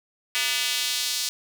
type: tone with high-pass filter sweep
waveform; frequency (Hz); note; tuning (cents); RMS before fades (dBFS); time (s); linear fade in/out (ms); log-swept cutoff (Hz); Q
square; 134.5; C3; +48; -26; 0.35-1.29; 0; 2500 to 4600; 1.5
effects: none